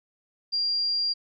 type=tone; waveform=sine; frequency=4770 Hz; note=D8; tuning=26 cents sharp; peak=-23 dBFS; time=0.52-1.14 s; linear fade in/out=20 ms; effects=none